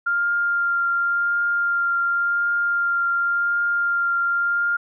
sine tone with vibrato, 1396.9 Hz, F6, in tune, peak -18 dBFS, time 0.06-4.77 s, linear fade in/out 10 ms, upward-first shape triangle, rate 0.91 Hz, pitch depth 12 cents each way, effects none

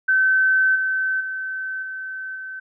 sine tone with level steps, 1534 Hz, G6, 38 cents flat, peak -14 / -19 / -25 / -28 / -30 dBFS, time 0.08-2.6 s, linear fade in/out 10 ms, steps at 0.75 / 1.2 / 1.82 / 2.35 s, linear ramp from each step 10 ms, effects none

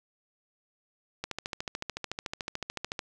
click train, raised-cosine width 0.2 ms, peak -16 dBFS, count 25, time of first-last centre 1.24-2.992 s, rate 13.7 Hz, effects none

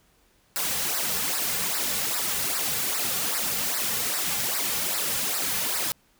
white noise with flanger, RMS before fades -27 dBFS, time 0.56-5.92 s, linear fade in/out 0 ms, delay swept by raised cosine 0.3 to 3.2 ms, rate 2.5 Hz, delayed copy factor -0.8, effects pink hiss -63 dBFS RMS until 6.19 s

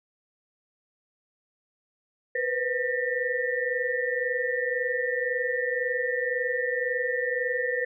sine tone cluster, 485.1 / 507 / 1803 / 1935 Hz, B4 / B4 / A6 / B6, -31 / +45 / +42 / -36 cents, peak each -31 / -30 / -29 / -33 dBFS, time 2.35-7.85 s, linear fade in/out 5 ms, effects none

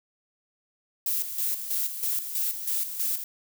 violet noise with tremolo, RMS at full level -27 dBFS, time 1.06-3.24 s, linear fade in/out 2 ms, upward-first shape square, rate 3.1 Hz, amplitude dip 60%, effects none

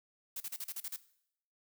blue noise bursts, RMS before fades -40 dBFS, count 8, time 0.36-0.963 s, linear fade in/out 5 ms, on 43 ms, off 37 ms, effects noise-tail reverb RT60 0.7 s tail -17 dB re dry

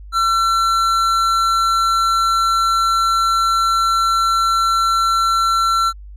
sine tone with tanh clipping, 1350 Hz, E6, 41 cents sharp, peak -15 dBFS, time 0.12-5.93 s, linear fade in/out 50 ms, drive 12 dB, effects added 50 Hz sine -33 dBFS peak until 6.16 s

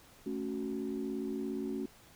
sine chord, F# minor, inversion first, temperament equal, 220 / 277.2 / 370 Hz, A3 / C#4 / F#4, 0 / 0 / 0 cents, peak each -38 / -37 / -38 dBFS, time 0.26-1.86 s, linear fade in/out 5 ms, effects tanh soft clip ceiling -27 dBFS + pink hiss -59 dBFS RMS until 2.15 s

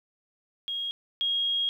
sine tone pair in turn, 3272 / 3272 Hz, G#7 / G#7, -26 / -26 cents, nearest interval unison, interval 0 cents, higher neither, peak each -29 / -24 dBFS, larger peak second, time 0.68-0.91 / 1.21-1.69 s, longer second, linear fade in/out 0 ms, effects 10-bit

